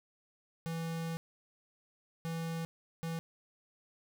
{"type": "tone bursts at uneven times", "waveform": "square", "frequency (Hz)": 164.81, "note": "E3", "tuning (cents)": 0, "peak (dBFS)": -36, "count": 3, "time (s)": [[0.66, 1.17], [2.25, 2.65], [3.03, 3.19]], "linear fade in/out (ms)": 0, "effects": []}